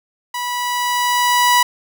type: tone with level ramp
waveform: sawtooth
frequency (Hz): 979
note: B5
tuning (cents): -15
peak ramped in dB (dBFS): -18 to -6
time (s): 0.34-1.63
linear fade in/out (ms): 5
effects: none